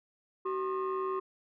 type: tone cluster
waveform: sine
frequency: 379.8 / 1070 / 1213 Hz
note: F#4 / C6 / D#6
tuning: +45 / +38 / -44 cents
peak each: -31 / -34 / -39 dBFS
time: 0.45-1.2 s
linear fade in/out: 10 ms
effects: tanh soft clip ceiling -26 dBFS